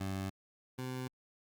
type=tone pair in turn; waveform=20% pulse; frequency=96 / 128.14 Hz; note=G2 / C3; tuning=-36 / -36 cents; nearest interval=perfect fourth; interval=500 cents; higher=second; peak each=-31 / -33 dBFS; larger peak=first; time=0-0.3 / 0.78-1.08 s; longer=neither; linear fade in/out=10 ms; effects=Opus 48 kbps